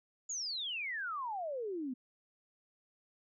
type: exponential sweep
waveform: sine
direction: down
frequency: 7040 to 242.3 Hz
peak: -36 dBFS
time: 0.29-1.94 s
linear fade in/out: 10 ms
effects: none